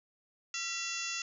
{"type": "harmonic tone with a mistuned harmonic", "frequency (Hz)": 681, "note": "F5", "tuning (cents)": -44, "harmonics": [2, 3, 4, 5, 6, 7, 8, 9, 10], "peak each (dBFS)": [-45, -45, -39, -45, -48, -45, -45, -42, -43], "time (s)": [0.54, 1.22], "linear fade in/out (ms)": 2, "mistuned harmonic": 3, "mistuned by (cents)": -72, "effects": []}